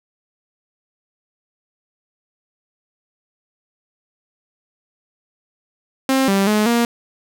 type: tone with pitch steps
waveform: sawtooth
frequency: 265.9 / 196.1 / 212.1 / 235.7 Hz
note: C4 / G3 / G#3 / A#3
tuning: +28 / +1 / +37 / +19 cents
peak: -10 dBFS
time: 6.09-6.85 s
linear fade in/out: 2 ms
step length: 190 ms
effects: none